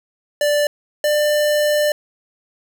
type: tone pair in turn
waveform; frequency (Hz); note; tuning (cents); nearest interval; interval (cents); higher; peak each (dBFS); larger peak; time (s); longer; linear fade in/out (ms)
square; 587.3 / 595.5; D5 / D5; 0 / +24; unison; 24; second; -15; neither; 0.41-0.67 / 1.04-1.92; second; 2
effects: none